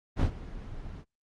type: noise with ADSR envelope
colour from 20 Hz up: brown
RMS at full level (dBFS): -22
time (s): 0.16-1.05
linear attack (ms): 57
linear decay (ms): 87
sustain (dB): -18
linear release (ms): 54
effects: low-pass 5000 Hz 12 dB/octave + Opus 24 kbps